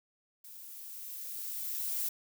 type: noise with level ramp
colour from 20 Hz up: violet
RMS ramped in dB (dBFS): -50 to -33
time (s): 0.44-2.09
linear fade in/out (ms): 5
effects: none

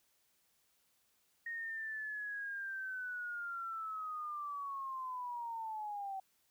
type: linear sweep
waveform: sine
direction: down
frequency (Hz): 1864.7 to 763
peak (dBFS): -39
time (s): 1.46-6.2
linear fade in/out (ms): 5
effects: white hiss -75 dBFS RMS until 6.5 s

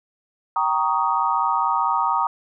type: chord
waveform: sine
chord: Eb dominant seventh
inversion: first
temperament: just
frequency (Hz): 777.8 / 933.4 / 1120.1 / 1244.5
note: G5 / Bb5 / Db6 / Eb6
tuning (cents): -14 / +2 / +18 / 0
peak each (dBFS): -26 / -21 / -26 / -23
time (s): 0.56-2.27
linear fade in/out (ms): 2
effects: none

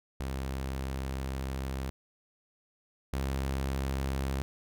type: tone pair in turn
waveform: sawtooth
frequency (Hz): 66.5 / 67.27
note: C2 / C2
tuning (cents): +29 / +49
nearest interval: unison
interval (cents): 20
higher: second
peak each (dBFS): -29 / -26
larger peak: second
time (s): 0.2-1.9 / 3.13-4.42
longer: first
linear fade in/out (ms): 0
effects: none

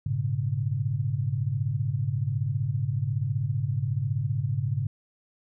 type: tone cluster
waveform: sine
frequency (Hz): 103 / 117.8 / 139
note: G#2 / A#2 / C#3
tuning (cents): -14 / +19 / +5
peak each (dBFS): -29 / -30 / -28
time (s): 0.06-4.87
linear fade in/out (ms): 5
effects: none

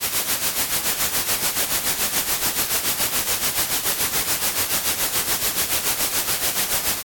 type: noise with tremolo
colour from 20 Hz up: white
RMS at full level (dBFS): -19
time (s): 0-7.03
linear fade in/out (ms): 50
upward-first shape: sine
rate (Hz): 7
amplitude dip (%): 65
effects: AAC 64 kbps

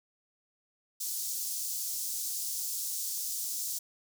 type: high-pass noise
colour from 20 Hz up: pink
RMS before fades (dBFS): -35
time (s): 1-3.79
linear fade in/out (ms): 10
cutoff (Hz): 5500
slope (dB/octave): 24
effects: none

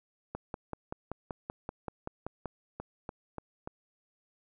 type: two click trains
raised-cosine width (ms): 1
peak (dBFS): -24 / -22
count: 4 / 12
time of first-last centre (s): 2.8-3.675 / 0.35-2.457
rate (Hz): 3.43 / 5.22
effects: none

